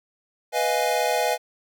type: chord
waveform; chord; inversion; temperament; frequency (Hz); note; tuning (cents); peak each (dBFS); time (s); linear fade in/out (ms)
square; F half-diminished seventh; second; equal; 493.9 / 622.3 / 698.5 / 830.6; Cb5 / Eb5 / F5 / Ab5; 0 / 0 / 0 / 0; -27; 0.52-1.38; 50
effects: none